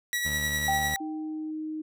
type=tone with tremolo; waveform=sawtooth; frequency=1932 Hz; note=B6; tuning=39 cents flat; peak=-22 dBFS; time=0.13-0.96 s; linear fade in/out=0 ms; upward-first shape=sine; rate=10 Hz; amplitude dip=35%
type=tone with vibrato; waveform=20% pulse; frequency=74.3 Hz; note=D2; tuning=21 cents sharp; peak=-29 dBFS; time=0.25-0.95 s; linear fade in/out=5 ms; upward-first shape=sine; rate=11 Hz; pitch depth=38 cents each way
type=tone with exponential decay; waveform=sine; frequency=783 Hz; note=G5; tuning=2 cents flat; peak=-22 dBFS; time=0.68-1.51 s; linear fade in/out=5 ms; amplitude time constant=180 ms
type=tone; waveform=sine; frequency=311.1 Hz; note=D#4; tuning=in tune; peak=-31 dBFS; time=1-1.82 s; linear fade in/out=10 ms
effects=none